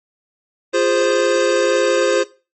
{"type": "chord", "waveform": "square", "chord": "F minor", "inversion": "none", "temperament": "equal with one note detuned", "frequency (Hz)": [349.2, 410.8, 523.3], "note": ["F4", "Ab4", "C5"], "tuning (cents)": [0, -19, 0], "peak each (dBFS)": [-20, -21, -17], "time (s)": [0.73, 2.24], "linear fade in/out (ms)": 20, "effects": ["noise-tail reverb RT60 0.3 s tail -17 dB re dry", "MP3 32 kbps"]}